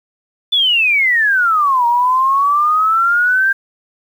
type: exponential two-way sweep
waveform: sine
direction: down then up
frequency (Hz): 3520 to 938 to 1598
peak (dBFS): -10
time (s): 0.52-3.53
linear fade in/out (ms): 10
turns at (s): 1.86
effects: 7-bit